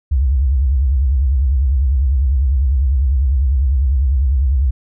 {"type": "tone with vibrato", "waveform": "sine", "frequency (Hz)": 66.7, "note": "C2", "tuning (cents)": 34, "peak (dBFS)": -11, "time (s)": [0.11, 4.71], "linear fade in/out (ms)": 10, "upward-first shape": "sine", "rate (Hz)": 10, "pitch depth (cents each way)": 180, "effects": []}